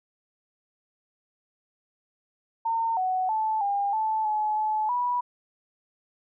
sine tone with pitch steps, 910 / 744 / 873 / 804 / 874 / 853 / 861 / 978 Hz, A#5 / F#5 / A5 / G5 / A5 / G#5 / A5 / B5, -42 / +9 / -14 / +44 / -12 / +46 / -38 / -17 cents, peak -23 dBFS, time 2.65-5.21 s, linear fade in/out 10 ms, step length 320 ms, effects none

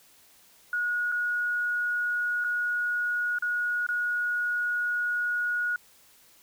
sine tone with dropouts, 1450 Hz, F#6, 35 cents flat, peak -25 dBFS, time 0.73-5.76 s, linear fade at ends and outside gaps 2 ms, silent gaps 1.118-1.122 / 2.441-2.445 / 3.386-3.423 / 3.866-3.888 s, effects white hiss -58 dBFS RMS until 6.42 s

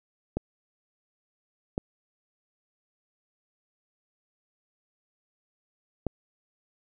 clicks, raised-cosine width 2 ms, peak -14 dBFS, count 3, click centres 0.37 / 1.779 / 6.067 s, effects none

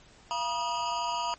square tone with amplitude modulation, 961 Hz, B5, 48 cents flat, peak -25 dBFS, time 0.31-1.34 s, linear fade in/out 0 ms, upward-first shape sine, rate 274 Hz, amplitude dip 95%, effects pink hiss -56 dBFS RMS until 1.38 s + MP3 32 kbps

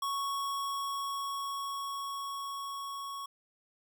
square tone with level ramp, 1109 Hz, C#6, in tune, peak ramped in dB -32 to -39 dBFS, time 0.02-3.26 s, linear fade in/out 5 ms, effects none

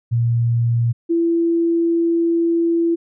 sine tone pair in turn, 117.6 / 335.8 Hz, A#2 / E4, +16 / +32 cents, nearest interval octave + tritone, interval 1816 cents, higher second, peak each -14 dBFS, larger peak neither, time 0.11-0.93 / 1.09-2.96 s, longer second, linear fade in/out 20 ms, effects none

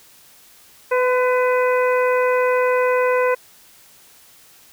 harmonic tone with a mistuned harmonic, 501 Hz, B4, 25 cents sharp, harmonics 1 / 2 / 3 / 4 / 5, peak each -16 / -22 / -26 / -28 / -30 dBFS, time 0.91-3.35 s, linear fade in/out 10 ms, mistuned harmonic 2, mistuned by +21 cents, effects white hiss -49 dBFS RMS until 4.72 s

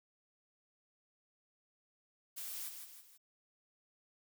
blue noise with echo, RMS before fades -44 dBFS, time 2.36-2.7 s, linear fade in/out 20 ms, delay 160 ms, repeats 3, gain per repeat -6 dB, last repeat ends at 3.18 s, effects none

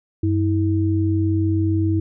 sine tone pair together, 96 / 322.9 Hz, G2 / E4, -36 / -36 cents, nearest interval octave + major sixth, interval 2100 cents, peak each -18 / -20 dBFS, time 0.23-2 s, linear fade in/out 5 ms, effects none

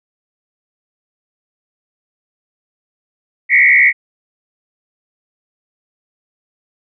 sine tone with frequency modulation, 2093 Hz, C7, in tune, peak -6 dBFS, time 3.49-3.93 s, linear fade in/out 50 ms, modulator 70.5 Hz, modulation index 2.6, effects none

